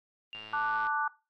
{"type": "tone with exponential decay", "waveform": "sine", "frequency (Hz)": 2794, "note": "F7", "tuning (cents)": 0, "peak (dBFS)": -38, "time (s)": [0.33, 0.98], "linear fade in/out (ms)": 0, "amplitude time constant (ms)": 140}
{"type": "click train", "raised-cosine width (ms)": 0.3, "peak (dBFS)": -32, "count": 57, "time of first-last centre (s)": [0.35, 0.869], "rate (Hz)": 108}
{"type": "chord", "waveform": "sine", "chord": "D major", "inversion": "second", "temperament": "equal", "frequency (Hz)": [880, 1174.7, 1480], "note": ["A5", "D6", "F#6"], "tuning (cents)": [0, 0, 0], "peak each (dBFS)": -32, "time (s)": [0.53, 1.08], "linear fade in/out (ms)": 5}
{"effects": ["noise-tail reverb RT60 0.3 s tail -21 dB re dry", "AAC 48 kbps"]}